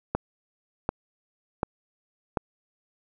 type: click train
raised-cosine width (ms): 1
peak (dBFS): -10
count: 4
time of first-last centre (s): 0.15-2.372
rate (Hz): 1.35
effects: none